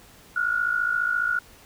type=tone pair together; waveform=sine; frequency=1396.9 / 1451.5 Hz; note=F6 / F#6; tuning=0 / -34 cents; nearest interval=minor second; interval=66 cents; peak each=-26 / -23 dBFS; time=0.36-1.39 s; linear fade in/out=5 ms; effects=pink hiss -51 dBFS RMS until 1.65 s